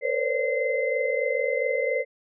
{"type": "tone cluster", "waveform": "sine", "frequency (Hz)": [461.3, 506, 529, 573, 2063], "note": ["A#4", "B4", "C5", "D5", "C7"], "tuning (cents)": [-18, 42, 19, -43, -25], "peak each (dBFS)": -29, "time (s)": [0.01, 2.05], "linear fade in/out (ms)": 50, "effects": []}